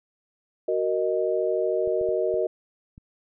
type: chord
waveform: sine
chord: D# minor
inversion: first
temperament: just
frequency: 373.4 / 466.7 / 622.3 Hz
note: F#4 / A#4 / D#5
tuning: +16 / +2 / 0 cents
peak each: -26 dBFS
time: 0.68-2.47 s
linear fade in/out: 5 ms
type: clicks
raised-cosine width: 5 ms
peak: -33 dBFS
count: 5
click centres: 1.875 / 2.013 / 2.089 / 2.341 / 2.979 s
effects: none

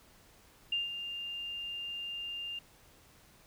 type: tone with ADSR envelope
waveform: sine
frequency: 2800 Hz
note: F7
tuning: 4 cents sharp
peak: -28 dBFS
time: 0.72-2.59 s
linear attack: 5 ms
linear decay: 160 ms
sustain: -9 dB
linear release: 4 ms
effects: pink hiss -61 dBFS RMS until 3.46 s

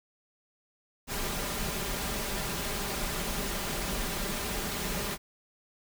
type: noise with comb filter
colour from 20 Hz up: pink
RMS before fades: -33 dBFS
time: 1.07-5.18 s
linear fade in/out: 50 ms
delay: 5 ms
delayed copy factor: +0.5
effects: none

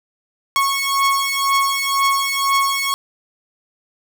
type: beating tone pair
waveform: sawtooth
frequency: 1100 / 1102 Hz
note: C#6 / C#6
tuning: -14 / -11 cents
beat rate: 2 Hz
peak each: -15 dBFS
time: 0.56-2.94 s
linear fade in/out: 0 ms
effects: none

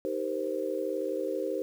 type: chord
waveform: sine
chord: C minor seventh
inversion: first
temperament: just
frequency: 314 / 392.4 / 470.9 / 523.3 Hz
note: Eb4 / G4 / Bb4 / C5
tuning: +16 / +2 / +18 / 0 cents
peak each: -36 / -34 / -36 / -33 dBFS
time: 0.05-1.62 s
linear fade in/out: 0 ms
effects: 9-bit

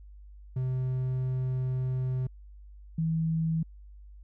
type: tone pair in turn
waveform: triangle / sine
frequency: 128.6 / 162.03 Hz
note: C3 / E3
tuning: -30 / -29 cents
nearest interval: major third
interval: 401 cents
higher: second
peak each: -25 dBFS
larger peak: neither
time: 0.56-2.27 / 2.98-3.63 s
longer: first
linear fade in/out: 5 ms
effects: added 50 Hz sine -46 dBFS peak until 4.23 s

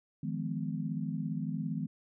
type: chord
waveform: sine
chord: F half-diminished seventh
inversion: third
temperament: just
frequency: 157.15 / 174.61 / 209.5 / 251.4 Hz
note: Eb3 / F3 / Ab3 / Cb4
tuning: +18 / 0 / +15 / +31 cents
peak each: -36 / -39 / -38 / -39 dBFS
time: 0.23-1.87 s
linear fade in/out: 5 ms
effects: none

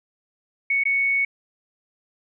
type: tone with dropouts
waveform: sine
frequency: 2219 Hz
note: C#7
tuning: 1 cent sharp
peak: -18 dBFS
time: 0.7-1.25 s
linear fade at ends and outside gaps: 5 ms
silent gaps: 0.837-0.853 s
effects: none

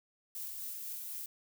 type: noise with tremolo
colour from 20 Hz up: violet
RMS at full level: -41 dBFS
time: 0.35-1.26 s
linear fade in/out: 2 ms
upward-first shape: sine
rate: 4 Hz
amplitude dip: 25%
effects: none

